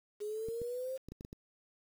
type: exponential sweep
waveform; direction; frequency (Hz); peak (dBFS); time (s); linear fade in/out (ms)
sine; up; 412.3 to 533; -36; 0.2-0.98; 20
type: clicks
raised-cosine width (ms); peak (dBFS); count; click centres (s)
3; -33; 7; 0.486 / 0.617 / 1.086 / 1.12 / 1.209 / 1.249 / 1.329
effects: 9-bit